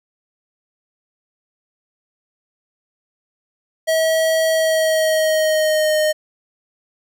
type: tone with pitch glide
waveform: square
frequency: 643 to 615.7 Hz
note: E5 to D#5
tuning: -43 to -18 cents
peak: -15 dBFS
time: 3.87-6.13 s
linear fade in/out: 20 ms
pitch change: -75 cents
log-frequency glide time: 4.51-5.98 s
effects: none